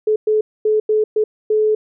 sine tone bursts at uneven times, 429.8 Hz, A4, 41 cents flat, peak -12 dBFS, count 6, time 0.07-0.16 / 0.27-0.41 / 0.65-0.8 / 0.89-1.04 / 1.16-1.24 / 1.5-1.75 s, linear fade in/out 5 ms, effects none

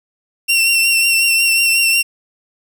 sawtooth tone with vibrato, 2723 Hz, F7, 44 cents flat, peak -8 dBFS, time 0.48-2.03 s, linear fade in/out 20 ms, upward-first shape triangle, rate 5.5 Hz, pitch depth 32 cents each way, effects 8-bit

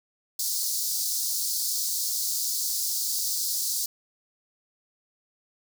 pink high-pass noise, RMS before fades -28 dBFS, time 0.39-3.86 s, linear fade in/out 5 ms, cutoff 4400 Hz, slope 48 dB/octave, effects none

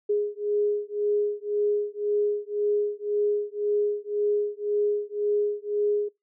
sine beating tone pair, 413.7 / 415.6 Hz, G#4 / G#4, -7 / +1 cents, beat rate 1.9 Hz, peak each -26 dBFS, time 0.09-6.09 s, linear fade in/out 10 ms, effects noise-tail reverb RT60 0.2 s tail -24 dB re dry

